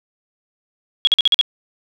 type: tone bursts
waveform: sine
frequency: 3322 Hz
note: G#7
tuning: in tune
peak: -9 dBFS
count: 6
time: 1.05-1.412 s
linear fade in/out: 0 ms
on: 22 ms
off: 46 ms
effects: none